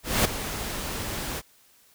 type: noise with ADSR envelope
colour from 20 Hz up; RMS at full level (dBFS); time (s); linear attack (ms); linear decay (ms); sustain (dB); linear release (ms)
pink; -20; 0.03-1.42; 220; 7; -12; 40
effects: white hiss -59 dBFS RMS until 1.94 s